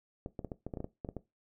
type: clicks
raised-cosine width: 2 ms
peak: -25 dBFS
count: 12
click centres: 0.261 / 0.392 / 0.447 / 0.518 / 0.666 / 0.738 / 0.772 / 0.804 / 0.844 / 1.048 / 1.089 / 1.167 s
effects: noise-tail reverb RT60 0.2 s tail -17 dB re dry